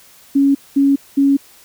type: tone bursts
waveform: sine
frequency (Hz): 277.6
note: C#4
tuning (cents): +3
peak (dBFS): -9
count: 3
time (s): 0.35-1.37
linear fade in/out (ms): 10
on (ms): 200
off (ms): 210
effects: white hiss -46 dBFS RMS until 1.64 s